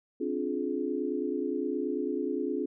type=chord; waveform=sine; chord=D half-diminished seventh; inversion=third; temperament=just; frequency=264.3 / 293.7 / 352.4 / 422.9 Hz; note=C4 / D4 / F4 / Ab4; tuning=+18 / 0 / +16 / +31 cents; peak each=-34 dBFS; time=0.2-2.66 s; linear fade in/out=10 ms; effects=none